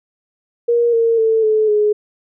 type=tone with pitch steps; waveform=sine; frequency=472.7 / 459 / 445.7 / 432.7 / 420.2 Hz; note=A#4 / A#4 / A4 / A4 / G#4; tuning=+24 / -27 / +22 / -29 / +20 cents; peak=-11 dBFS; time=0.68-1.93 s; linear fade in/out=10 ms; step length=250 ms; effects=none